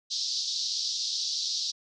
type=band-pass noise; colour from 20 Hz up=white; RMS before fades=-31 dBFS; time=0.1-1.72 s; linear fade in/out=20 ms; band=3800 to 5600 Hz; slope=48 dB/octave; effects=none